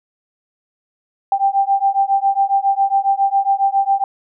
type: beating tone pair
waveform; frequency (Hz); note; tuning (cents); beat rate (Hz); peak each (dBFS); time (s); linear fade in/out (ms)
sine; 784 / 791.3; G5 / G5; 0 / +16; 7.3; -16; 1.32-4.04; 2
effects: none